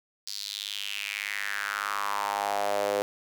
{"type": "tone with high-pass filter sweep", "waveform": "sawtooth", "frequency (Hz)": 101.7, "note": "G#2", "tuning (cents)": -36, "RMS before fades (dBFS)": -31, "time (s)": [0.27, 3.02], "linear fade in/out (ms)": 0, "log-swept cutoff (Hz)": [4800, 490], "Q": 4.3, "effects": []}